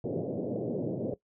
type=band-pass noise; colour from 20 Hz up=white; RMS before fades=-33 dBFS; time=0.04-1.14 s; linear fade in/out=2 ms; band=110 to 580 Hz; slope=48 dB/octave; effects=noise-tail reverb RT60 0.1 s tail -18 dB re dry